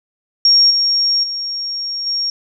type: tone with level steps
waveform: sine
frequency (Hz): 5560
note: F8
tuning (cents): -9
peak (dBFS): -7 / -12 / -20 / -16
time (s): 0.45-2.3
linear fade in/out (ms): 2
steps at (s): 0.7 / 1.23 / 2.06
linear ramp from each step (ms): 10
effects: none